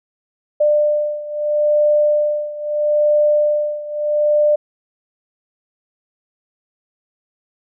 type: beating tone pair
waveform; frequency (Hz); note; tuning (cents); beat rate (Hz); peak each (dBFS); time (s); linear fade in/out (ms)
sine; 596 / 596.77; D5 / D5; +25 / +28; 0.77; -15 / -18; 0.6-4.56; 10
effects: none

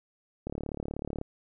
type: click train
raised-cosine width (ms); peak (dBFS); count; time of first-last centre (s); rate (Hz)
2; -21; 28; 0.47-1.214; 36.3
effects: none

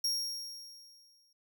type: tone with exponential decay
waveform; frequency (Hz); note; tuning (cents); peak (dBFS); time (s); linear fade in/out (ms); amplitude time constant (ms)
40% pulse; 5580; F8; -2; -27; 0.04-1.33; 5; 280
effects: none

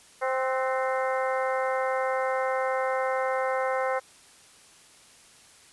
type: harmonic tone with a mistuned harmonic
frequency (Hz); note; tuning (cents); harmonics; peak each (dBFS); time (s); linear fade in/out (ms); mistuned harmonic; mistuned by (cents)
261.6; C4; 0; 2 / 3 / 4 / 5 / 6 / 7 / 8; -27 / -31 / -33 / -35 / -37 / -38 / -39; 0.21-4; 20; 6; -62
effects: white hiss -54 dBFS RMS until 5.72 s + resampled to 24000 Hz

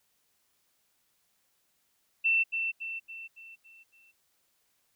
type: tone with echo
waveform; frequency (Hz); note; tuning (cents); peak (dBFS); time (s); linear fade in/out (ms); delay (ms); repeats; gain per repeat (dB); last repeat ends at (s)
sine; 2683; E7; +30; -22; 2.24-2.44; 20; 280; 6; -6; 4.12
effects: white hiss -73 dBFS RMS until 4.95 s

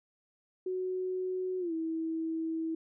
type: tone with pitch glide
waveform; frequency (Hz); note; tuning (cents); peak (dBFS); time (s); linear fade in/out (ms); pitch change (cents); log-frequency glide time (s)
sine; 370 to 324; F#4 to E4; 0 to -30; -31; 0.66-2.75; 5; -230; 1.59-1.73
effects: none

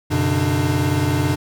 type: tone cluster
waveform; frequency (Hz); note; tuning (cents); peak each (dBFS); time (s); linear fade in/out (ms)
square; 92.6 / 124.3 / 142.5 / 299.4; F#2 / B2 / C#3 / D4; +2 / +12 / +48 / +33; -23; 0.1-1.36; 20
effects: none

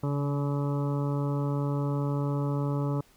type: harmonic tone with a mistuned harmonic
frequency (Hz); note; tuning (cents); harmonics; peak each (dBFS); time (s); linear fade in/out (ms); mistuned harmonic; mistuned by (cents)
142.9; D3; -47; 1 / 2 / 3 / 4 / 6 / 7 / 8 / 9; -27 / -33 / -37 / -39 / -43 / -44 / -45 / -46; 0.03-3.01; 5; 1; -23
effects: pink hiss -61 dBFS RMS until 3.16 s

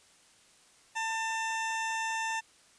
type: tone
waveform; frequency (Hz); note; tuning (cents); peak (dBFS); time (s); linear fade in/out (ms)
20% pulse; 895; A5; +29; -26; 0.95-2.41; 20
effects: white hiss -61 dBFS RMS until 2.78 s + resampled to 22050 Hz

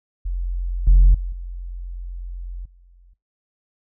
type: tone with level steps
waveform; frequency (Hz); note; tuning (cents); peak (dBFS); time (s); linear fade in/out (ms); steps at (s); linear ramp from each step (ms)
sine; 44; F1; +14; -21 / -6 / -23 / -28 / -47; 0.25-3.14; 10; 0.87 / 1.14 / 1.32 / 2.65; 5
effects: noise-tail reverb RT60 0.2 s tail -20 dB re dry + tanh soft clip ceiling -6 dBFS

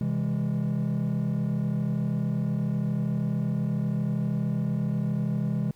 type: chord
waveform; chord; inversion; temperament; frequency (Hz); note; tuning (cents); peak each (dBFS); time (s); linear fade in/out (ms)
triangle; C augmented; none; just; 130.81 / 163.52 / 204.4; C3 / E3 / G#3; 0 / -14 / -27; -26; 0.01-5.71; 2
effects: tanh soft clip ceiling -18 dBFS + pink hiss -62 dBFS RMS until 5.75 s

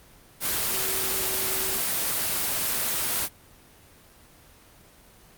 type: tone in noise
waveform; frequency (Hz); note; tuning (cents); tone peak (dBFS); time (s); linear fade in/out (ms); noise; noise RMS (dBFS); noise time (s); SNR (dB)
sine; 380; F#4; +46; -37; 0.69-1.82; 50; white; -26; 0.4-3.29; -14
effects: pink hiss -53 dBFS RMS until 5.37 s + Opus 24 kbps

